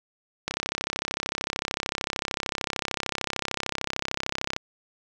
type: click train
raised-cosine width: 0.2 ms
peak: -9 dBFS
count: 137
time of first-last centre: 0.48-4.564 s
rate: 33.3 Hz
effects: none